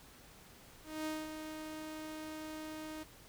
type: tone with ADSR envelope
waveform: sawtooth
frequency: 311.2 Hz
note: D#4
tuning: in tune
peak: -32 dBFS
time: 0.83-3.04 s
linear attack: 230 ms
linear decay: 210 ms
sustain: -7 dB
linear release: 16 ms
effects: pink hiss -58 dBFS RMS until 3.28 s